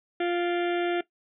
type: harmonic tone with a mistuned harmonic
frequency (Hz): 349.2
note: F4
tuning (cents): 0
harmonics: 1 / 2 / 4 / 5 / 6 / 7 / 8 / 9 / 10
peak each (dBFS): -25 / -31 / -37 / -39 / -41 / -42 / -43 / -44 / -45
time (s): 0.2-1.01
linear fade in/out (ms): 5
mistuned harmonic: 7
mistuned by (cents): -60
effects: noise-tail reverb RT60 0.1 s tail -17 dB re dry